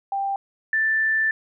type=tone pair in turn; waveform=sine; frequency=789 / 1767.1 Hz; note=G5 / A6; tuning=+11 / +7 cents; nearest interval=octave + major second; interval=1396 cents; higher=second; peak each=-22 / -18 dBFS; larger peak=second; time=0.12-0.36 / 0.73-1.31 s; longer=second; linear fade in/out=2 ms; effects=none